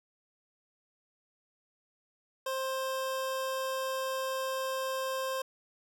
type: tone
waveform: 25% pulse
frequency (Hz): 527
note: C5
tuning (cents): +12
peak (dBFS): -28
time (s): 2.46-5.42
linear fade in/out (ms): 5
effects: none